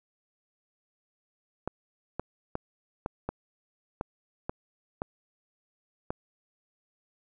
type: clicks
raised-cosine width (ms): 1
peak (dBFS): -17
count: 9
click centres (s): 1.676 / 2.196 / 2.554 / 3.061 / 3.29 / 4.011 / 4.495 / 5.019 / 6.105
effects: none